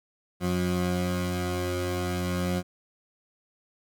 20% pulse tone pair together, 89.87 / 179.3 Hz, F#2 / F3, -50 / +46 cents, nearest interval octave, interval 1196 cents, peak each -24 dBFS, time 0.4-2.63 s, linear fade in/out 50 ms, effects none

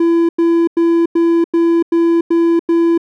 triangle tone bursts, 335.9 Hz, E4, 33 cents sharp, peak -7 dBFS, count 8, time 0-2.978 s, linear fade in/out 5 ms, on 290 ms, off 94 ms, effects none

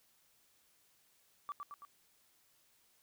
sine tone with echo, 1158 Hz, D6, 25 cents flat, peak -37 dBFS, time 1.49-1.52 s, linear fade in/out 0 ms, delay 110 ms, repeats 3, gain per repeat -4 dB, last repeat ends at 1.85 s, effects tanh soft clip ceiling -34 dBFS + white hiss -71 dBFS RMS until 3.02 s

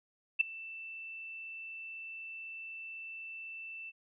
sine tone with ADSR envelope, 2662 Hz, E7, 16 cents sharp, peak -20 dBFS, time 0.39-3.92 s, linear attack 18 ms, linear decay 7 ms, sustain -22 dB, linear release 34 ms, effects none

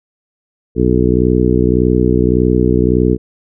harmonic tone, 61.74 Hz, B1, in tune, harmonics 1 / 2 / 3 / 4 / 5 / 6 / 7, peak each -17 / -17 / -17 / -17 / -17 / -17 / -17 dBFS, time 0.75-3.18 s, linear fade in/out 50 ms, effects none

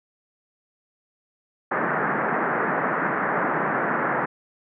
white band-pass noise, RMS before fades -24 dBFS, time 1.71-4.26 s, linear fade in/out 10 ms, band 140 to 1800 Hz, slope 48 dB/octave, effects none

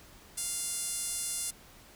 5% pulse tone with band-pass filter, 698.5 Hz, F5, in tune, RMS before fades -35 dBFS, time 0.37-1.51 s, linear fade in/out 10 ms, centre 11000 Hz, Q 2.3, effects pink hiss -55 dBFS RMS until 1.95 s

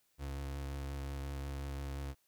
35% pulse tone with vibrato, 69.3 Hz, C#2, in tune, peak -37 dBFS, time 0.18-2.15 s, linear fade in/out 50 ms, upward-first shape sine, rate 5.6 Hz, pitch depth 18 cents each way, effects white hiss -75 dBFS RMS until 2.27 s

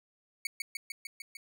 sawtooth tone with echo, 2232 Hz, C#7, 11 cents sharp, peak -27 dBFS, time 0.45-0.47 s, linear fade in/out 2 ms, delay 150 ms, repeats 6, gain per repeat -2 dB, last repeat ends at 1.37 s, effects none

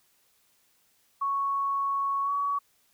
sine tone with pitch glide, 1108.7 to 1130 Hz, C#6 to C#6, 0 to +33 cents, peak -25 dBFS, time 1.21-2.59 s, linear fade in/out 10 ms, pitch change +33 cents, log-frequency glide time 2.23-2.32 s, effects white hiss -67 dBFS RMS until 2.93 s

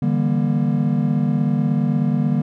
triangle chord, E half-diminished seventh, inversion third, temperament just, 148.33 / 164.81 / 197.78 / 237.3 Hz, D3 / E3 / G3 / Bb3, +18 / 0 / +16 / +31 cents, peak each -18 / -24 / -20 / -19 dBFS, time 0.02-2.42 s, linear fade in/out 5 ms, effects none

